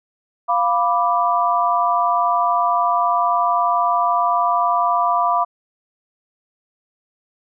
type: chord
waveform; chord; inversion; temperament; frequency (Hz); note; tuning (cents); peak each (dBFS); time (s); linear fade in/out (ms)
sine; B diminished; second; equal; 698.5 / 987.8 / 1174.7; F5 / B5 / D6; 0 / 0 / 0; -19; 0.48-5.45; 20
effects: none